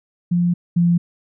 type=tone pair in turn; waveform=sine; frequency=174.61 / 172.41 Hz; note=F3 / F3; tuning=0 / -22 cents; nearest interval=unison; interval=22 cents; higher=first; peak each=-14 / -12 dBFS; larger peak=second; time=0.31-0.54 / 0.76-0.98 s; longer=first; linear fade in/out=10 ms; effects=none